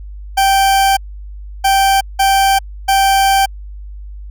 40% pulse tone bursts at uneven times, 781 Hz, G5, 7 cents flat, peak -8 dBFS, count 4, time 0.37-0.97 / 1.64-2.01 / 2.19-2.59 / 2.88-3.46 s, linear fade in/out 10 ms, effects added 50 Hz sine -27 dBFS peak until 4.3 s

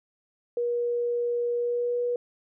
sine tone with pitch glide, 478.8 to 484.9 Hz, A#4 to B4, +46 to -32 cents, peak -24 dBFS, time 0.57-2.16 s, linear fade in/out 2 ms, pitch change +22 cents, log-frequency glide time 1.56-2 s, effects none

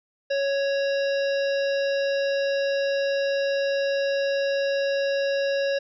harmonic tone, 554.4 Hz, C#5, in tune, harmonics 1 / 3 / 5 / 7 / 9 / 10, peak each -22 / -32 / -36 / -39 / -41 / -42 dBFS, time 0.3-5.79 s, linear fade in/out 10 ms, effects none

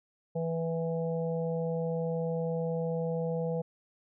harmonic tone, 164.81 Hz, E3, in tune, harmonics 1 / 3 / 4 / 5, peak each -32 / -32 / -41 / -45 dBFS, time 0.35-3.62 s, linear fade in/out 10 ms, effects none

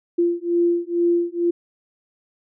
sine beating tone pair, 343.7 / 345.9 Hz, F4 / F4, -28 / -17 cents, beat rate 2.2 Hz, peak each -20 dBFS, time 0.18-1.51 s, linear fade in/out 10 ms, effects none

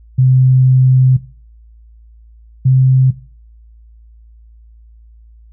sine tone pair in turn, 129.4 / 130.6 Hz, C3 / C3, -19 / -3 cents, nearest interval unison, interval 16 cents, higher second, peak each -6 dBFS, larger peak neither, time 0.18-1.17 / 2.65-3.11 s, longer first, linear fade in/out 10 ms, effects noise-tail reverb RT60 0.4 s tail -17 dB re dry + added 56 Hz sine -39 dBFS peak until 5.52 s

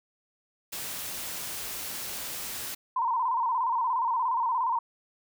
white noise, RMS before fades -36 dBFS, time 0.72-2.75 s, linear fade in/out 10 ms
sine tone with vibrato, 970 Hz, B5, 31 cents flat, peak -24 dBFS, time 2.96-4.79 s, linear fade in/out 5 ms, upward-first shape square, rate 17 Hz, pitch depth 83 cents each way
effects none

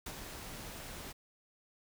pink noise with ADSR envelope, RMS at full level -41 dBFS, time 0.06-1.13 s, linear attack 5 ms, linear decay 54 ms, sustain -5 dB, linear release 17 ms, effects none

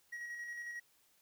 triangle tone with tremolo, 1903 Hz, A#6, 35 cents sharp, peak -39 dBFS, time 0.12-0.8 s, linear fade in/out 10 ms, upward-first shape square, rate 11 Hz, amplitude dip 30%, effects white hiss -71 dBFS RMS until 1.21 s

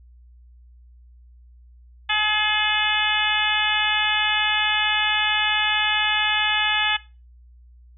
harmonic tone with a mistuned harmonic, 424.5 Hz, G#4, 38 cents sharp, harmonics 2 / 3 / 4 / 5 / 6 / 7 / 8, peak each -27 / -30 / -24 / -28 / -26 / -26 / -26 dBFS, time 2.09-6.97 s, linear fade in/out 10 ms, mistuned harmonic 8, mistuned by +34 cents, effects noise-tail reverb RT60 0.3 s tail -19 dB re dry + added 60 Hz sine -46 dBFS peak until 7.97 s

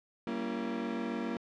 35% pulse chord, G diminished seventh, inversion none, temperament just, 196 / 235.2 / 282.2 / 338.7 Hz, G3 / Bb3 / Db4 / Fb4, 0 / +16 / +31 / +47 cents, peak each -40 / -34 / -40 / -38 dBFS, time 0.27-1.37 s, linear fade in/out 2 ms, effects low-pass 3000 Hz 12 dB/octave

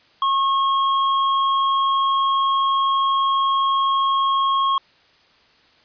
sine tone with hard clipping, 1087 Hz, C#6, 34 cents flat, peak -18 dBFS, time 0.22-4.78 s, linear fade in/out 2 ms, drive 10 dB, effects white hiss -55 dBFS RMS until 5.84 s + resampled to 11025 Hz

